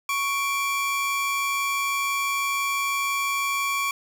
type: tone pair together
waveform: 45% pulse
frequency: 1110 / 2352 Hz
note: C#6 / D7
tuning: +2 / +2 cents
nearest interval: octave + minor second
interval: 1300 cents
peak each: -26 dBFS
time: 0.09-3.91 s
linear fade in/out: 2 ms
effects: none